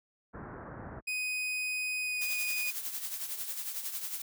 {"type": "low-pass noise", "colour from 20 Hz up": "pink", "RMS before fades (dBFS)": -43, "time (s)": [0.33, 1.01], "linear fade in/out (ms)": 20, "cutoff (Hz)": 1700, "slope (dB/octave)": 48}
{"type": "tone with pitch glide", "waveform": "40% pulse", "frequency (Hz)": [2500, 2474], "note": ["D#7", "D#7"], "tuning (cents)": [8, -10], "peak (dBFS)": -31, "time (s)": [1.07, 2.71], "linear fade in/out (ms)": 10, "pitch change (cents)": -18, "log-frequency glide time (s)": [2.02, 2.22]}
{"type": "noise with tremolo", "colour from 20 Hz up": "blue", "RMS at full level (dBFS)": -35, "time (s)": [2.21, 4.22], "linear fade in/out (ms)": 5, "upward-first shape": "triangle", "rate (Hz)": 11, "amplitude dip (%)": 65}
{"effects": ["high-pass 60 Hz 12 dB/octave"]}